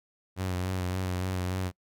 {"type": "tone with vibrato", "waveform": "sawtooth", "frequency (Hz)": 92, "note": "F#2", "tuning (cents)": -9, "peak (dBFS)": -25, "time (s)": [0.36, 1.72], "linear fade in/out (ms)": 50, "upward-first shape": "sine", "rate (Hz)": 3.5, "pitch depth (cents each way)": 35, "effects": ["noise-tail reverb RT60 0.1 s tail -25 dB re dry"]}